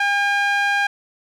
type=tone with band-pass filter; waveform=sawtooth; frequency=807 Hz; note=G#5; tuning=50 cents flat; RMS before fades=-19 dBFS; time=0-0.87 s; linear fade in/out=5 ms; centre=1700 Hz; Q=1.7; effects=none